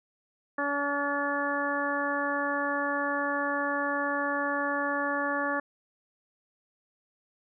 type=harmonic tone with a mistuned harmonic; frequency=284.7 Hz; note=C#4; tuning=46 cents sharp; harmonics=1 / 2 / 3 / 4 / 5 / 6; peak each=-34 / -33 / -36 / -33 / -36 / -32 dBFS; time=0.58-5.6 s; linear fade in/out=5 ms; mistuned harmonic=6; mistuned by=+18 cents; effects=none